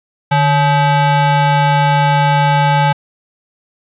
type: ring-modulated tone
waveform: square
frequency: 354.8 Hz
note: F4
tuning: 27 cents sharp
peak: -7 dBFS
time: 0.31-2.93 s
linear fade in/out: 10 ms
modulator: 504 Hz
effects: resampled to 8000 Hz + 8-bit

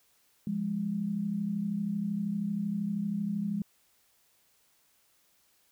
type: tone pair together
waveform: sine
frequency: 173.3 / 206.1 Hz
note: F3 / G#3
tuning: -13 / -13 cents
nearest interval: minor third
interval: 300 cents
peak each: -35 / -30 dBFS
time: 0.47-3.62 s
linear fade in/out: 2 ms
effects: white hiss -68 dBFS RMS until 5.71 s

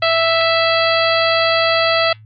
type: harmonic tone with a mistuned harmonic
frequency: 659.3 Hz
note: E5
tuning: in tune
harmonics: 1 / 2 / 3 / 4 / 5 / 6 / 7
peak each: -16 / -19 / -21 / -22 / -23 / -24 / -24 dBFS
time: 0.02-2.13 s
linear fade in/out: 5 ms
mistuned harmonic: 6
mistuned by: +47 cents
effects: added 108 Hz sine -39 dBFS peak until 2.25 s + Opus 32 kbps

